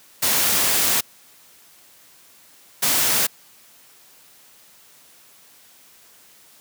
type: noise bursts at uneven times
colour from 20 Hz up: white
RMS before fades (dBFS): -19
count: 2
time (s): 0.22-1.01 / 2.82-3.27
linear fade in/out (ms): 10
effects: white hiss -51 dBFS RMS until 6.6 s + high-pass 100 Hz 12 dB/octave